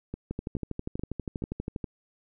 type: two click trains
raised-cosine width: 3 ms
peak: -21 / -19 dBFS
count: 4 / 20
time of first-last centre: 0.14-1.422 / 0.31-1.842 s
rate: 2.34 / 12.4 Hz
effects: none